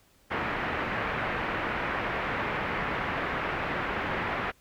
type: low-pass noise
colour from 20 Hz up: white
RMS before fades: -31 dBFS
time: 0.3-4.52 s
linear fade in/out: 20 ms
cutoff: 2100 Hz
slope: 24 dB/octave
effects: pink hiss -63 dBFS RMS until 4.6 s